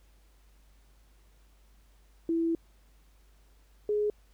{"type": "tone pair in turn", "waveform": "sine", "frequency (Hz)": [331.1, 418.6], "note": ["E4", "G#4"], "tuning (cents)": [8, 14], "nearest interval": "major third", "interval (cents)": 406, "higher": "second", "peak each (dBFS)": -25, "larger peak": "neither", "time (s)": [[2.29, 2.55], [3.89, 4.1]], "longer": "first", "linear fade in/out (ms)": 2, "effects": ["added 50 Hz sine -58 dBFS peak until 4.33 s", "pink hiss -68 dBFS RMS until 4.33 s"]}